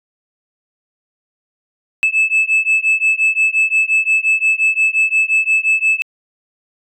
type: beating tone pair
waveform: sine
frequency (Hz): 2612 / 2617.7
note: E7 / E7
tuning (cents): -17 / -13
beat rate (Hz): 5.7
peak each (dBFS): -13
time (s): 2.03-6.02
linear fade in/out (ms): 0
effects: tanh soft clip ceiling -8 dBFS